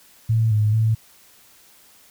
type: tone with pitch steps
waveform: sine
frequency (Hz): 112.2 / 106.4 / 111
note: A2 / G#2 / A2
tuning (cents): +34 / +42 / +16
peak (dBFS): -15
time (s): 0.29-0.95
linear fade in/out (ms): 10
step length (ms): 220
effects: white hiss -52 dBFS RMS until 2.1 s